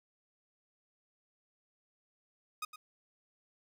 sawtooth tone with echo, 1244.5 Hz, D#6, in tune, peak -32 dBFS, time 2.62-2.65 s, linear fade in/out 5 ms, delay 110 ms, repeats 1, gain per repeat -11 dB, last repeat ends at 2.76 s, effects none

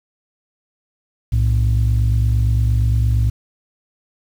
sine tone pair together, 62.7 / 111.4 Hz, B1 / A2, +27 / +22 cents, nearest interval minor seventh, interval 995 cents, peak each -14 dBFS, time 1.32-3.3 s, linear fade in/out 10 ms, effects tanh soft clip ceiling -9 dBFS + 7-bit

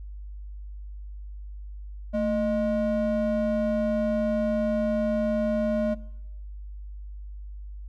triangle ring-modulated tone, 418.6 Hz, G#4, 14 cents sharp, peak -18 dBFS, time 2.13-5.95 s, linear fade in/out 20 ms, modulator 196 Hz, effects noise-tail reverb RT60 1.0 s tail -23 dB re dry + added 50 Hz sine -36 dBFS peak until 7.88 s

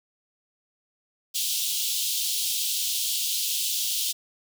pink high-pass noise, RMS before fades -27 dBFS, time 1.34-4.13 s, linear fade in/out 20 ms, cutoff 3000 Hz, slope 48 dB/octave, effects none

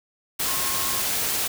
sine tone in noise, 1076 Hz, C6, 48 cents sharp, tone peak -34 dBFS, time 0.47-1.02 s, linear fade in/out 10 ms, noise white, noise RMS -25 dBFS, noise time 0.39-1.48 s, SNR -12 dB, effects none

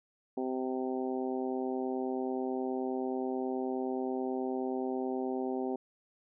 harmonic tone, 129.4 Hz, C3, 19 cents flat, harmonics 2 / 3 / 4 / 5 / 6 / 7, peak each -35 / -35 / -42 / -44 / -41 / -50 dBFS, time 0.37-5.76 s, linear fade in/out 5 ms, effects none

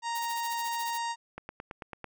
harmonic tone, 932.3 Hz, A#5, in tune, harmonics 1 / 2 / 3 / 4 / 5 / 6 / 7 / 8 / 9, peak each -31 / -40 / -45 / -45 / -45 / -49 / -48 / -49 / -51 dBFS, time 0.02-1.16 s, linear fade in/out 50 ms
blue noise with tremolo, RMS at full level -39 dBFS, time 0.15-0.98 s, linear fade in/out 2 ms, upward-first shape triangle, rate 14 Hz, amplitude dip 100%
click train, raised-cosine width 0.5 ms, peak -24 dBFS, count 7, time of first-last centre 1.38-2.043 s, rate 9.05 Hz
effects none

